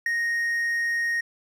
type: tone with ADSR envelope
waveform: triangle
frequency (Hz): 1864.7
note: A#6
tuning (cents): 0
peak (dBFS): -18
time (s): 0.06-1.21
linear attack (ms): 3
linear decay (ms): 8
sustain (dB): -3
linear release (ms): 8
effects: none